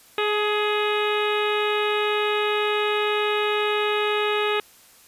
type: harmonic tone with a mistuned harmonic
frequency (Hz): 419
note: G#4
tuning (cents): +15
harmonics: 1 / 2 / 3 / 4 / 5 / 6 / 7 / 8 / 9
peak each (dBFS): -23 / -30 / -28 / -32 / -33 / -30 / -33 / -37 / -34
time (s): 0.18-4.6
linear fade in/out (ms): 2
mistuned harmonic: 2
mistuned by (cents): +20
effects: white hiss -52 dBFS RMS until 5.07 s + resampled to 32000 Hz